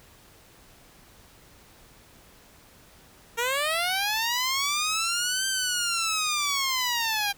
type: linear two-way sweep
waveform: 10% pulse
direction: up then down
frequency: 457.2 to 1568 to 793 Hz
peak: -16 dBFS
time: 3.37-7.33 s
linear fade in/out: 20 ms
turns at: 5.47 s
effects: pink hiss -54 dBFS RMS until 7.37 s